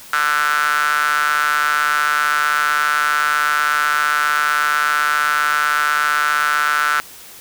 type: tone with high-pass filter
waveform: sawtooth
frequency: 148.7 Hz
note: D3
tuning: 22 cents sharp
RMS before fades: -17 dBFS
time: 0.13-7 s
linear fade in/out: 0 ms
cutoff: 1400 Hz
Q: 8.9
effects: white hiss -39 dBFS RMS until 7.4 s